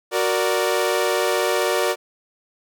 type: chord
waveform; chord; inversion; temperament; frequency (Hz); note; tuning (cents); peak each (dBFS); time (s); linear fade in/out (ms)
sawtooth; Gb augmented; none; equal; 370 / 466.2 / 587.3; Gb4 / Bb4 / D5; 0 / 0 / 0; -19; 0.11-1.96; 50
effects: none